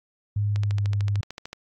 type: tone with pitch glide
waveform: sine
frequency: 103.1 to 101.56 Hz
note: G#2 to G#2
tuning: -12 to -38 cents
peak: -21 dBFS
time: 0.36-1.21 s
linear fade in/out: 5 ms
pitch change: -26 cents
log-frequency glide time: 0.59-0.78 s
type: click train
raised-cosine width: 0.2 ms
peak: -18 dBFS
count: 14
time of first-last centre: 0.56-1.53 s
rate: 13.4 Hz
effects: AAC 64 kbps